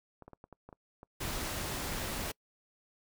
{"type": "clicks", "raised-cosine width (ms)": 1, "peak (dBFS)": -35, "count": 12, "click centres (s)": [0.223, 0.28, 0.333, 0.441, 0.527, 0.69, 0.728, 1.031, 1.306, 1.388, 1.652, 1.792]}
{"type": "noise", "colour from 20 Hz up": "pink", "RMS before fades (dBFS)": -37, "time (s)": [1.2, 2.32], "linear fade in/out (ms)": 10}
{"effects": ["noise-tail reverb RT60 0.1 s tail -26 dB re dry"]}